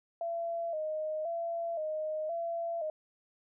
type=tone with vibrato; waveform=sine; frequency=647 Hz; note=E5; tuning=32 cents flat; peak=-32 dBFS; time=0.21-2.9 s; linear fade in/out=2 ms; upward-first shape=square; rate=0.96 Hz; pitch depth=74 cents each way; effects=none